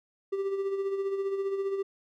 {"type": "tone with tremolo", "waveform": "triangle", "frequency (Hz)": 392, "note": "G4", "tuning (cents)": 0, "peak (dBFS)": -24, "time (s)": [0.32, 1.83], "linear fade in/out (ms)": 10, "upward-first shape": "sine", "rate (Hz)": 15, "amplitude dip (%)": 50, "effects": []}